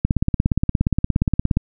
click train, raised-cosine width 5 ms, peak -4 dBFS, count 27, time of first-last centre 0.05-1.57 s, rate 17.1 Hz, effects none

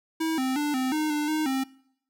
square tone with pitch steps, 322.1 / 260.5 / 294.8 / 258.8 / 307.6 / 298.4 / 310 / 265.3 Hz, E4 / C4 / D4 / C4 / D#4 / D4 / D#4 / C4, -40 / -7 / +7 / -19 / -20 / +28 / -6 / +24 cents, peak -25 dBFS, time 0.2-1.64 s, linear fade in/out 10 ms, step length 180 ms, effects noise-tail reverb RT60 0.7 s tail -22 dB re dry

